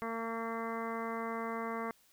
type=harmonic tone; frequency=227.8 Hz; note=A#3; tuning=40 cents flat; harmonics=1 / 2 / 3 / 4 / 5 / 6 / 7 / 8 / 9; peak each=-41 / -41 / -44 / -45 / -41 / -49 / -50 / -52 / -48 dBFS; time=0.02-1.91 s; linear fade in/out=0 ms; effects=white hiss -67 dBFS RMS until 2.12 s